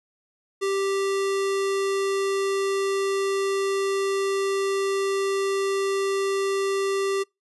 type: tone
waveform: square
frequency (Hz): 392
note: G4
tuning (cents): 0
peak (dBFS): -23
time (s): 0.61-7.24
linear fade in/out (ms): 20
effects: noise-tail reverb RT60 0.2 s tail -26 dB re dry + resampled to 24000 Hz